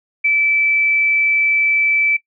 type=tone; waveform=sine; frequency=2316 Hz; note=D7; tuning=25 cents flat; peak=-12 dBFS; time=0.24-2.17 s; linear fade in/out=10 ms; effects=noise-tail reverb RT60 0.1 s tail -19 dB re dry